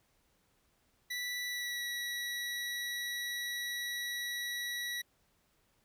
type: tone with pitch glide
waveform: 25% pulse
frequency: 1965 to 1934.6 Hz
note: B6 to B6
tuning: -9 to -36 cents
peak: -32 dBFS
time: 1.1-5.02 s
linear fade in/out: 10 ms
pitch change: -27 cents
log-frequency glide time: 1.48-1.83 s
effects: pink hiss -73 dBFS RMS until 5.84 s